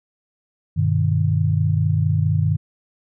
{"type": "chord", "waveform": "sine", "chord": "G augmented", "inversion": "none", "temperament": "just", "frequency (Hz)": [98, 122.5, 153.12], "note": ["G2", "B2", "D#3"], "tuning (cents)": [0, -14, -27], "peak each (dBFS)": [-19, -23, -19], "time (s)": [0.76, 2.57], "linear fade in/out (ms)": 20, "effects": []}